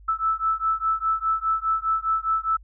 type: beating tone pair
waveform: sine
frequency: 1312 / 1316.9 Hz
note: E6 / E6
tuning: -9 / -2 cents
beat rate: 4.9 Hz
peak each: -24 dBFS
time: 0.08-2.57 s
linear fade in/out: 10 ms
effects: added 50 Hz sine -45 dBFS peak until 2.63 s